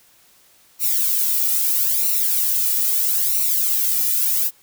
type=noise with flanger; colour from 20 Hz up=violet; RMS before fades=-19 dBFS; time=0.79-4.51 s; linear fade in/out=50 ms; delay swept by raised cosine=0.6 to 1.9 ms; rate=0.77 Hz; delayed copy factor=-0.9; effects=white hiss -54 dBFS RMS until 4.62 s